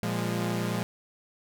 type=tone cluster; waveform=sawtooth; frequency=116.8 / 174.6 / 205.2 Hz; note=A#2 / F3 / G#3; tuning=+4 / 0 / -21 cents; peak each=-28 dBFS; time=0.03-0.83 s; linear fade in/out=0 ms; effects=none